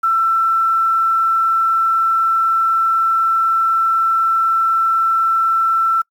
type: tone with quantisation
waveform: sine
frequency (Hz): 1338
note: E6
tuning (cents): +25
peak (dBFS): -12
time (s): 0.03-6.02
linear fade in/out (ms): 10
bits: 7
effects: noise-tail reverb RT60 0.1 s tail -24 dB re dry